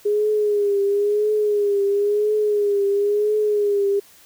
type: tone with vibrato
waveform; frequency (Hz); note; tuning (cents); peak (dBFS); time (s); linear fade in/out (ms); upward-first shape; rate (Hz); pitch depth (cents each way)
sine; 412.1; G#4; -13; -16; 0.05-4; 10; triangle; 0.98; 64
effects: white hiss -50 dBFS RMS until 4.25 s